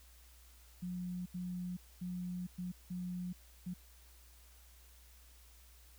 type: tone bursts at uneven times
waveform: sine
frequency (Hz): 179.7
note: F3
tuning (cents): +50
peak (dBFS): -38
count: 6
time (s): 0.82-1.26 / 1.34-1.77 / 2.01-2.47 / 2.58-2.72 / 2.9-3.33 / 3.66-3.74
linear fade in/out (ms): 10
effects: added 60 Hz sine -59 dBFS peak until 5.98 s + white hiss -64 dBFS RMS until 5.98 s